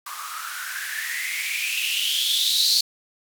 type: noise with band-pass filter sweep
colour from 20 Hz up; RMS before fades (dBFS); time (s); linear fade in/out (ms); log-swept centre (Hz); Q
violet; -25; 0.06-2.81; 5; 1100 to 4400; 9.2
effects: none